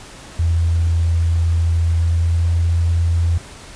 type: tone with pitch glide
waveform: sine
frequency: 83.6 to 84.52 Hz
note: E2 to E2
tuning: +25 to +44 cents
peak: -13 dBFS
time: 0.39-3.38 s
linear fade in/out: 5 ms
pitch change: +19 cents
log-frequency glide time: 2.1-2.47 s
effects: pink hiss -38 dBFS RMS until 3.75 s + resampled to 22050 Hz